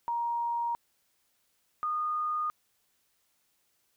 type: tone pair in turn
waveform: sine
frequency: 941 / 1227 Hz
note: A#5 / D#6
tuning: +16 / -25 cents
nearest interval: perfect fourth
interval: 459 cents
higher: second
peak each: -28 dBFS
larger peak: neither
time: 0.08-0.75 / 1.83-2.5 s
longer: neither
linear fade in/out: 0 ms
effects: white hiss -73 dBFS RMS until 3.96 s